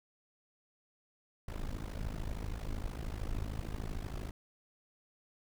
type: noise with amplitude modulation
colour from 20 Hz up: brown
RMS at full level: -35 dBFS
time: 1.48-4.31 s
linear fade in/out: 5 ms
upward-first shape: sine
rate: 53.1 Hz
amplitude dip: 90%
effects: none